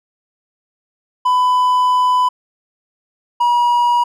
triangle tone pair in turn, 1000 / 962 Hz, B5 / B5, +21 / -46 cents, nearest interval minor second, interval 67 cents, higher first, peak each -9 dBFS, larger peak neither, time 1.25-2.29 / 3.4-4.04 s, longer first, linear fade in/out 10 ms, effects none

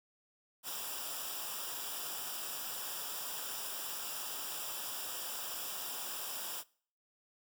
white noise with comb filter, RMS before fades -41 dBFS, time 0.63-6.64 s, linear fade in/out 50 ms, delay 0.47 ms, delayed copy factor -0.75, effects noise-tail reverb RT60 0.5 s tail -23 dB re dry

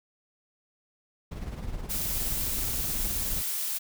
brown noise with tremolo, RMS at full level -33 dBFS, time 1.31-3.42 s, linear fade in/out 10 ms, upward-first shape sine, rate 19 Hz, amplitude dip 50%
blue noise, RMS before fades -31 dBFS, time 1.89-3.79 s, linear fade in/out 20 ms
effects none

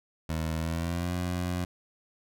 20% pulse tone with pitch glide, 80.3 to 89.1 Hz, E2 to F2, -45 to +35 cents, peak -24 dBFS, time 0.29-1.65 s, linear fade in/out 5 ms, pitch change +180 cents, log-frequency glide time 0.58-1.13 s, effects none

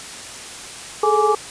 sine tone cluster, 418.9 / 437.3 / 836 / 1169 Hz, G#4 / A4 / G#5 / D6, +15 / -11 / +11 / -8 cents, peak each -19 dBFS, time 1.03-1.35 s, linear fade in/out 5 ms, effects white hiss -34 dBFS RMS until 1.5 s + resampled to 22050 Hz

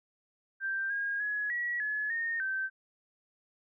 sine tone with pitch steps, 1574 / 1628 / 1683 / 1924 / 1705 / 1840 / 1551 Hz, G6 / G#6 / G#6 / B6 / G#6 / A#6 / G6, +7 / -35 / +23 / -46 / +45 / -23 / -19 cents, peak -30 dBFS, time 0.6-2.7 s, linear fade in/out 50 ms, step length 300 ms, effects none

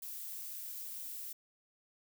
violet noise, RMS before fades -44 dBFS, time 0.02-1.33 s, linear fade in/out 5 ms, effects none

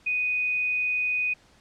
sine tone, 2488 Hz, D#7, 1 cent flat, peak -23 dBFS, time 0.06-1.34 s, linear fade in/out 10 ms, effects pink hiss -58 dBFS RMS until 1.6 s + low-pass 7000 Hz 12 dB/octave

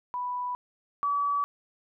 sine tone pair in turn, 987.8 / 1144.6 Hz, B5 / D6, 0 / -45 cents, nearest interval minor third, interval 255 cents, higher second, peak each -29 / -24 dBFS, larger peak second, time 0.14-0.55 / 1.03-1.44 s, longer neither, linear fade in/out 0 ms, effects none

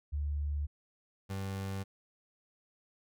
sine / 30% pulse tone pair in turn, 73 / 97.11 Hz, D2 / G2, -10 / -16 cents, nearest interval perfect fourth, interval 494 cents, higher second, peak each -31 / -33 dBFS, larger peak first, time 0.12-0.67 / 1.29-1.84 s, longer neither, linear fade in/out 20 ms, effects none

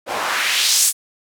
white noise with band-pass filter sweep, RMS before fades -18 dBFS, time 0.06-0.93 s, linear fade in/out 50 ms, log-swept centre 560 to 9600 Hz, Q 1.5, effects none

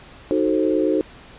sine chord, D# diminished seventh, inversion none, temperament equal with one note detuned, 311.1 / 370 / 440 / 527.8 Hz, D#4 / F#4 / A4 / C5, 0 / 0 / 0 / +15 cents, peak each -20 / -22 / -23 / -24 dBFS, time 0.31-1.01 s, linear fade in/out 0 ms, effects pink hiss -44 dBFS RMS until 1.38 s + resampled to 8000 Hz

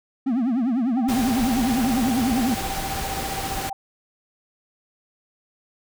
triangle tone with vibrato, 245.9 Hz, B3, 7 cents flat, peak -17 dBFS, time 0.26-2.55 s, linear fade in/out 10 ms, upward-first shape triangle, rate 10 Hz, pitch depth 230 cents each way
sine tone with tremolo, 780 Hz, G5, 9 cents flat, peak -26 dBFS, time 0.97-3.73 s, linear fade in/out 2 ms, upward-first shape sine, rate 15 Hz, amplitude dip 85%
pink noise, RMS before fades -29 dBFS, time 1.08-3.7 s, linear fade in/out 10 ms
effects none

